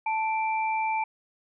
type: tone pair together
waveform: sine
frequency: 879.9 / 2349 Hz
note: A5 / D7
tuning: 0 / 0 cents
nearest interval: octave + perfect fourth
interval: 1700 cents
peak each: -25 / -32 dBFS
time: 0.06-1.04 s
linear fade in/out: 5 ms
effects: none